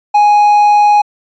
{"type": "tone", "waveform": "triangle", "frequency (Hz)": 830.6, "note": "G#5", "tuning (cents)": 0, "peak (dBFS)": -3, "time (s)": [0.14, 1.02], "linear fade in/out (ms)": 10, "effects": ["resampled to 16000 Hz"]}